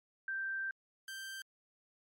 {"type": "tone pair in turn", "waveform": ["sine", "sawtooth"], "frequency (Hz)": [1568, 1568], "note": ["G6", "G6"], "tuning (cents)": [0, 0], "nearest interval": "unison", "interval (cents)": 0, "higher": "neither", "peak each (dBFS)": [-35, -39], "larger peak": "first", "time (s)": [[0.28, 0.71], [1.08, 1.42]], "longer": "first", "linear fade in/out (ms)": 2, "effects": ["MP3 64 kbps"]}